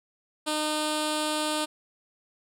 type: tone with notch filter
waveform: 5% pulse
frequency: 305.3 Hz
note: D#4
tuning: 33 cents flat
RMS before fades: -28 dBFS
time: 0.46-1.66 s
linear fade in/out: 20 ms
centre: 2000 Hz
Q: 0.87
effects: low-pass 11000 Hz 12 dB/octave